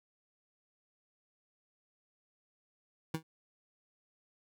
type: tone with exponential decay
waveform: 25% pulse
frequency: 160.1 Hz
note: D#3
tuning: 50 cents sharp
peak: -26 dBFS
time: 3.14-3.23 s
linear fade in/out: 5 ms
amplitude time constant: 19 ms
effects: none